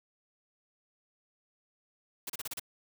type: noise bursts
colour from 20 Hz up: white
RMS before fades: -38 dBFS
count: 6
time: 2.27-2.597 s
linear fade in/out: 5 ms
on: 27 ms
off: 33 ms
effects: none